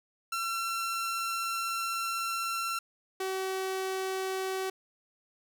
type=tone pair in turn; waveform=sawtooth; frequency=1354 / 379.7 Hz; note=E6 / F#4; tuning=+46 / +45 cents; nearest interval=octave + minor seventh; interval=2201 cents; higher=first; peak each=-27 dBFS; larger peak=neither; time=0.32-2.79 / 3.2-4.7 s; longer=first; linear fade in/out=5 ms; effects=none